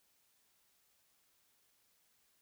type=silence; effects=white hiss -74 dBFS RMS until 2.41 s